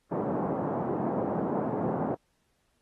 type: band-pass noise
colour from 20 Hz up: pink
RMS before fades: -30 dBFS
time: 0.11-2.15 s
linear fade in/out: 10 ms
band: 150 to 910 Hz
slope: 24 dB/octave
effects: pink hiss -74 dBFS RMS until 2.81 s + AAC 32 kbps